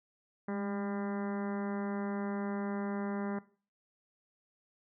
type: harmonic tone with a mistuned harmonic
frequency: 200 Hz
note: G3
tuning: 35 cents sharp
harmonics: 1 / 2 / 3 / 4 / 5 / 6 / 7 / 8 / 9 / 10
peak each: -35 / -41 / -45 / -47 / -49 / -51 / -52 / -53 / -54 / -55 dBFS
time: 0.48-3.39 s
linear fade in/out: 5 ms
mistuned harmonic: 1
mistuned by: +34 cents
effects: noise-tail reverb RT60 0.4 s tail -18 dB re dry